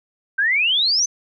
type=exponential sweep; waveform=sine; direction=up; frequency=1533 to 6272 Hz; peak=-15 dBFS; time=0.38-1.06 s; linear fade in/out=10 ms; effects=none